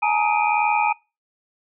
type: tone cluster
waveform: sine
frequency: 845 / 927 / 1259 / 2353 / 2473 Hz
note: G#5 / A#5 / D#6 / D7 / D#7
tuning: +30 / -10 / +20 / +3 / -11 cents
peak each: -20 / -23 / -28 / -28 / -25 dBFS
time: 0.02-0.93 s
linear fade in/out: 10 ms
effects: noise-tail reverb RT60 0.3 s tail -26 dB re dry